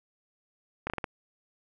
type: slowing click train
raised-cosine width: 0.5 ms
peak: -16 dBFS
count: 5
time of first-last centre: 0.87-1.042 s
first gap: 29 ms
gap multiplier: 1.27
effects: none